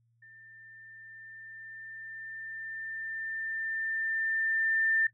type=tone with level ramp; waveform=sine; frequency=1791 Hz; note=A6; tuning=30 cents sharp; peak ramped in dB=-52 to -23 dBFS; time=0.22-5.07 s; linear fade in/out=5 ms; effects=noise-tail reverb RT60 0.1 s tail -18 dB re dry + added 116 Hz sine -67 dBFS peak until 5.13 s